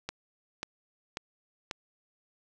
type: click train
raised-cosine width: 0.2 ms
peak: -17 dBFS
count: 4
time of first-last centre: 0.09-1.712 s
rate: 1.85 Hz
effects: none